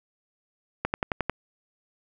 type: click train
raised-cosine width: 0.5 ms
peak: -10 dBFS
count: 6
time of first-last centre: 0.85-1.296 s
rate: 11.2 Hz
effects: none